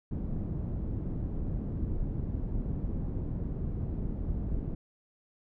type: low-pass noise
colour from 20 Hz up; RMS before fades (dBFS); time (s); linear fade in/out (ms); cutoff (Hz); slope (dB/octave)
pink; -33; 0.11-4.75; 5; 240; 12
effects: none